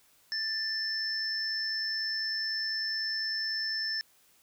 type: tone pair together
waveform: sine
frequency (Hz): 1768 / 5298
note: A6 / E8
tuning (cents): +8 / +8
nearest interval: octave + perfect fifth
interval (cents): 1900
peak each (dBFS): -35 / -31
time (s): 0.32-4.01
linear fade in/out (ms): 0
effects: white hiss -64 dBFS RMS until 4.42 s